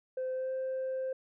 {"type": "tone with pitch glide", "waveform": "sine", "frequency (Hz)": [516, 522.9], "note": ["C5", "C5"], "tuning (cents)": [-24, -1], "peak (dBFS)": -30, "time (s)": [0.17, 1.13], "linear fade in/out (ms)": 5, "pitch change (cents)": 23, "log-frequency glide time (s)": [0.33, 0.52], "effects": ["tanh soft clip ceiling -30 dBFS"]}